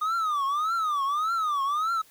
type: tone with vibrato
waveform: triangle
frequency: 1220 Hz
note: D#6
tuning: 34 cents flat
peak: -22 dBFS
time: 0.01-2.02 s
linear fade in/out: 10 ms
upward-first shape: triangle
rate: 1.7 Hz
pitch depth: 220 cents each way
effects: white hiss -57 dBFS RMS until 2.1 s